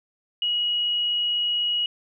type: tone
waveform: sine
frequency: 2904 Hz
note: F#7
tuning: 33 cents flat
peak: -21 dBFS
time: 0.42-1.86 s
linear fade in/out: 2 ms
effects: none